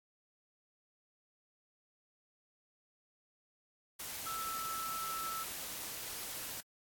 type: tone in noise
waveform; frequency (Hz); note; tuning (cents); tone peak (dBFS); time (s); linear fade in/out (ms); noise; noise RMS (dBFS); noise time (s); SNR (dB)
sine; 1318.5; E6; 0; -38; 4.26-5.44; 10; white; -43; 3.99-6.61; +2
effects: AAC 64 kbps